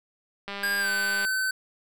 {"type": "click train", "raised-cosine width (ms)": 0.3, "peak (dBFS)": -19, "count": 155, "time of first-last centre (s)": [0.48, 1.25], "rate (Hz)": 200}
{"type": "tone with pitch glide", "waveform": "square", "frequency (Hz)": [1613, 1525.1], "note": ["G6", "G6"], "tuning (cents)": [49, -48], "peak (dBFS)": -25, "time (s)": [0.63, 1.51], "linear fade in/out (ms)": 5, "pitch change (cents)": -97, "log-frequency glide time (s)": [0.79, 0.9]}
{"effects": []}